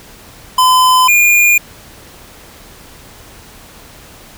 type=tone pair in turn; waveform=square; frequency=1018 / 2421 Hz; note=C6 / D#7; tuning=-48 / -48 cents; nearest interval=octave + minor third; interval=1500 cents; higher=second; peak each=-7 dBFS; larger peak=neither; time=0.58-1.08 / 1.08-1.58 s; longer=neither; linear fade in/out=5 ms; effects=pink hiss -38 dBFS RMS until 4.37 s